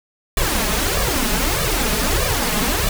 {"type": "noise with flanger", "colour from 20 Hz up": "pink", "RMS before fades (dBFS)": -19, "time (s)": [0.37, 2.89], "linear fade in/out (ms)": 2, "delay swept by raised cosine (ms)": [1.7, 4.8], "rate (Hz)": 1.6, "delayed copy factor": 0.9, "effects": []}